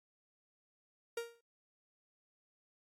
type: tone with exponential decay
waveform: 45% pulse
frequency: 467.3 Hz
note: A#4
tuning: 4 cents sharp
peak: -34 dBFS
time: 1.17-1.41 s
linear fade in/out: 5 ms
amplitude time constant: 51 ms
effects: AAC 48 kbps